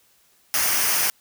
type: noise with comb filter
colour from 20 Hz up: white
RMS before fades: -21 dBFS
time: 0.54-1.1 s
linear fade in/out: 0 ms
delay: 0.26 ms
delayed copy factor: -0.55
effects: white hiss -60 dBFS RMS until 1.2 s